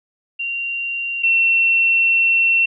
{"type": "tone pair in turn", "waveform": "sine", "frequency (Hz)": [2764, 2710], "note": ["F7", "E7"], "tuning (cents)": [-19, 47], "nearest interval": "unison", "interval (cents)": 34, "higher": "first", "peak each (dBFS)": [-21, -12], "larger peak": "second", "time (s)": [[0.39, 1.23], [1.23, 2.66]], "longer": "second", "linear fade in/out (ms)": 10, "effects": []}